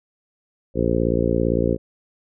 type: harmonic tone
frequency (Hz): 57.7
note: A#1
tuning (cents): -17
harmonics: 1 / 2 / 3 / 4 / 5 / 6 / 7 / 8 / 9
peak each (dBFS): -26 / -26 / -26 / -26 / -26 / -26 / -26 / -26 / -26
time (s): 0.74-1.78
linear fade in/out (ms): 50
effects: none